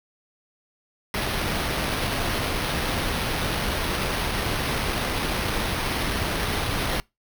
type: noise with sample-and-hold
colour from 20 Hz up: pink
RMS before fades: -26 dBFS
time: 1.14-7 s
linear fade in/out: 0 ms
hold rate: 7350 Hz
effects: noise-tail reverb RT60 0.2 s tail -24 dB re dry